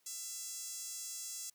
sawtooth tone with high-pass filter, 671 Hz, E5, 31 cents sharp, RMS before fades -44 dBFS, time 0.06-1.5 s, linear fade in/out 5 ms, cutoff 6800 Hz, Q 2.5, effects white hiss -74 dBFS RMS until 1.54 s + high-pass 100 Hz 12 dB/octave

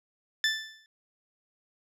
20% pulse tone with exponential decay, 1760 Hz, A6, in tune, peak -16 dBFS, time 0.44-0.86 s, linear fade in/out 1 ms, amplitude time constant 91 ms, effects low-pass 8000 Hz 12 dB/octave

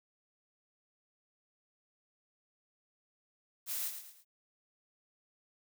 blue noise with echo, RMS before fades -37 dBFS, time 3.66-3.92 s, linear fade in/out 50 ms, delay 110 ms, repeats 3, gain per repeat -8 dB, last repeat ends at 4.25 s, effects none

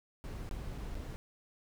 brown noise with dropouts, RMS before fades -41 dBFS, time 0.24-1.16 s, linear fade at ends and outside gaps 0 ms, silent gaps 0.492-0.512 / 0.78-0.784 / 0.947-0.953 s, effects none

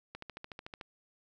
click train, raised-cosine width 0.3 ms, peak -27 dBFS, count 10, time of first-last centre 0.15-0.812 s, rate 13.6 Hz, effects none

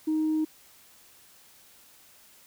sine tone, 312.1 Hz, D#4, 5 cents sharp, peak -22 dBFS, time 0.07-0.45 s, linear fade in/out 10 ms, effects tanh soft clip ceiling -20 dBFS + white hiss -56 dBFS RMS until 2.46 s

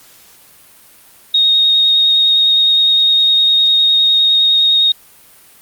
sine tone with vibrato, 3729 Hz, A#7, in tune, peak -8 dBFS, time 1.34-4.92 s, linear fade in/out 5 ms, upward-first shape square, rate 9.8 Hz, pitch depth 8 cents each way, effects white hiss -44 dBFS RMS until 5.61 s + Opus 48 kbps

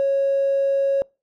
triangle tone with tanh clipping, 550 Hz, C#5, 14 cents flat, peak -16 dBFS, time 0-1.02 s, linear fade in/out 0 ms, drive 1 dB, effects noise-tail reverb RT60 0.3 s tail -26 dB re dry

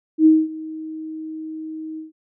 sine tone with ADSR envelope, 315.3 Hz, D#4, 23 cents sharp, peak -7 dBFS, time 0.18-2.12 s, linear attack 78 ms, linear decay 220 ms, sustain -21 dB, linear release 140 ms, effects none

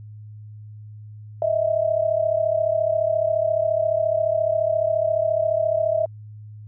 sine tone pair together, 624.9 / 659.3 Hz, D#5 / E5, +7 / 0 cents, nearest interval minor second, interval 93 cents, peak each -21 dBFS, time 1.42-6.06 s, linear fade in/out 2 ms, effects added 106 Hz sine -37 dBFS peak until 6.67 s

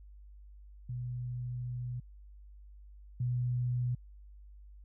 sine tone pair in turn, 123.47 / 123.47 Hz, B2 / B2, 0 / 0 cents, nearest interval unison, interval 0 cents, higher neither, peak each -35 / -29 dBFS, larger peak second, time 0.89-2 / 3.2-3.95 s, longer first, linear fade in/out 5 ms, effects added 50 Hz sine -50 dBFS peak until 4.84 s

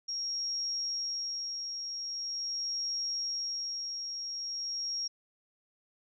sine tone with tremolo, 5588 Hz, F8, in tune, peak -31 dBFS, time 0.08-5.08 s, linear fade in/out 10 ms, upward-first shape sine, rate 0.43 Hz, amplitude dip 40%, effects none

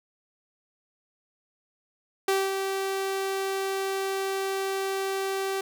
sawtooth tone with ADSR envelope, 387.5 Hz, G4, 20 cents flat, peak -17 dBFS, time 2.28-5.61 s, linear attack 4 ms, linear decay 220 ms, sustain -6 dB, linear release 4 ms, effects none

